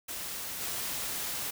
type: noise with level steps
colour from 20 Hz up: white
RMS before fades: -38 / -35 dBFS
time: 0.08-1.51 s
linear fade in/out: 10 ms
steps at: 0.6 s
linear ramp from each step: 20 ms
effects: none